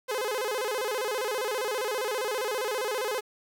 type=tone with vibrato; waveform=sawtooth; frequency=466.2 Hz; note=A#4; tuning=in tune; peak=-24 dBFS; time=0.08-3.21 s; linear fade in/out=20 ms; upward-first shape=square; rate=15 Hz; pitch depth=170 cents each way; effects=9-bit